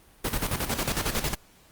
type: noise with tremolo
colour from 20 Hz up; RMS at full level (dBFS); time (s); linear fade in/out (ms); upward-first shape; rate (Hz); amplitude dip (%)
pink; -26; 0.24-1.35; 10; square; 11; 65
effects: pink hiss -57 dBFS RMS until 1.71 s + Opus 32 kbps